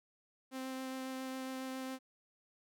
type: tone with vibrato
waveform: sawtooth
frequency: 261.6 Hz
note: C4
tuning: in tune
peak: -36 dBFS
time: 0.51-1.99 s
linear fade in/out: 50 ms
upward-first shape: triangle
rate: 7.3 Hz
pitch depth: 11 cents each way
effects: none